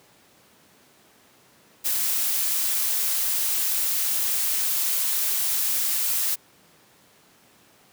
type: noise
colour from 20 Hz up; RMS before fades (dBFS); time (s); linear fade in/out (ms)
blue; -24; 1.84-6.36; 20
effects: pink hiss -56 dBFS RMS until 7.92 s + high-pass 150 Hz 12 dB/octave